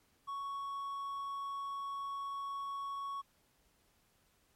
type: tone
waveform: triangle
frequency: 1112 Hz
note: C#6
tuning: 5 cents sharp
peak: -36 dBFS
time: 0.27-3.22 s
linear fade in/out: 20 ms
effects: pink hiss -72 dBFS RMS until 4.55 s + MP3 64 kbps